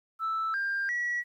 sine tone with pitch steps, 1318.5 / 1595.4 / 1930.4 Hz, E6 / G6 / B6, 0 / +30 / -40 cents, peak -26 dBFS, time 0.19-1.24 s, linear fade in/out 50 ms, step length 350 ms, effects tanh soft clip ceiling -25 dBFS + 11-bit

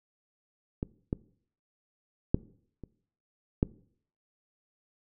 clicks, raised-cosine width 3 ms, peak -18 / -16 / -9 / -29 / -10 dBFS, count 5, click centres 0.829 / 1.129 / 2.345 / 2.837 / 3.629 s, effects noise-tail reverb RT60 0.6 s tail -21 dB re dry

